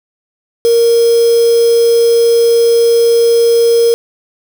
sine tone with quantisation, 466.2 Hz, A#4, in tune, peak -6 dBFS, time 0.65-3.94 s, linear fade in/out 0 ms, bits 3, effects none

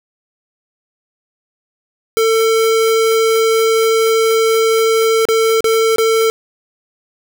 square tone with dropouts, 447.9 Hz, A4, 31 cents sharp, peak -11 dBFS, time 2.17-6.3 s, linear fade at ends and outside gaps 0 ms, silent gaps 5.253-5.287 / 5.606-5.643 / 5.96-5.983 s, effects none

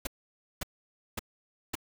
pink noise bursts, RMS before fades -33 dBFS, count 4, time 0.05-1.754 s, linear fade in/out 5 ms, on 21 ms, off 540 ms, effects none

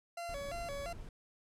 40% pulse tone with vibrato, 622.3 Hz, D#5, in tune, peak -39 dBFS, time 0.17-0.93 s, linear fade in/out 5 ms, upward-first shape square, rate 2.9 Hz, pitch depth 170 cents each way
brown noise, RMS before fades -47 dBFS, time 0.29-1.09 s, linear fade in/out 2 ms
effects low-pass 12000 Hz 12 dB/octave

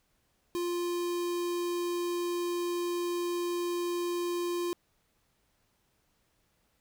square tone with notch filter, 349.2 Hz, F4, in tune, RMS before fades -32 dBFS, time 0.55-4.73 s, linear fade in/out 0 ms, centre 1900 Hz, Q 1.9, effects pink hiss -73 dBFS RMS until 6.8 s

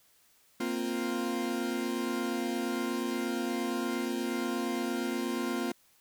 40% pulse chord, Bb suspended second, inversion none, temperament equal, 233.1 / 261.6 / 349.2 Hz, Bb3 / C4 / F4, 0 / 0 / 0 cents, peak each -34 dBFS, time 0.6-5.72 s, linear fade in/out 5 ms, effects white hiss -65 dBFS RMS until 6 s

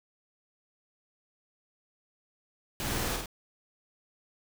pink noise with echo, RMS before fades -34 dBFS, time 2.8-3.16 s, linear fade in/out 0 ms, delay 49 ms, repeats 2, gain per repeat -3 dB, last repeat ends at 3.258 s, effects none

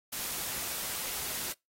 white noise, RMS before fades -36 dBFS, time 0.12-1.53 s, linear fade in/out 10 ms, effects noise-tail reverb RT60 0.2 s tail -25 dB re dry + AAC 48 kbps

